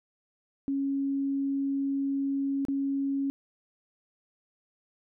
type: tone with dropouts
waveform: sine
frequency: 275.7 Hz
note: C#4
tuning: 9 cents flat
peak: -26 dBFS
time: 0.68-3.3 s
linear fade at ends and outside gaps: 0 ms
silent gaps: 2.651-2.684 s
effects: none